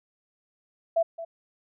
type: tone with echo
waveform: sine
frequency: 665 Hz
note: E5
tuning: 15 cents sharp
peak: -19 dBFS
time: 0.96-1.03 s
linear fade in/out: 10 ms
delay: 220 ms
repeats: 1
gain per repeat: -14 dB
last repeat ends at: 1.25 s
effects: none